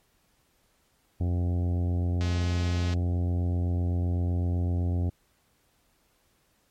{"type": "harmonic tone", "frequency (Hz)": 87.9, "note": "F2", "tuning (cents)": 12, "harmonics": [1, 2, 3, 4, 5, 6, 7, 8, 9], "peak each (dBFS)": [-24, -35, -36, -42, -46, -49, -48, -49, -53], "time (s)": [1.2, 5.1], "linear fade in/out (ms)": 10}
{"type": "click train", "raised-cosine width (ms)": 0.2, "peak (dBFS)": -22, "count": 155, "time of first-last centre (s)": [2.21, 2.936], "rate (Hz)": 212}
{"effects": ["pink hiss -68 dBFS RMS until 6.7 s", "MP3 64 kbps"]}